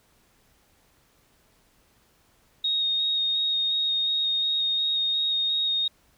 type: tone with vibrato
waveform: sine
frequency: 3729 Hz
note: A#7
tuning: in tune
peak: -22 dBFS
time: 2.64-5.88 s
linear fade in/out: 5 ms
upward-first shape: square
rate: 2.8 Hz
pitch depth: 10 cents each way
effects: pink hiss -63 dBFS RMS until 6.17 s